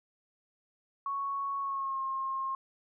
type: tone with pitch glide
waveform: sine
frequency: 1108.7 to 1069.7 Hz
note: C#6 to C6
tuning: 0 to +38 cents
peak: -31 dBFS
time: 1.06-2.55 s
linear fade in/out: 2 ms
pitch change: -62 cents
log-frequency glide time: 1.6-2.01 s
effects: none